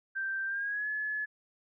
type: tone with pitch glide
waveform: sine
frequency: 1568 to 1709.9 Hz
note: G6 to A6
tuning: 0 to -50 cents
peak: -31 dBFS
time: 0.15-1.26 s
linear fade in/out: 20 ms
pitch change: +150 cents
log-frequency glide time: 0.46-0.88 s
effects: none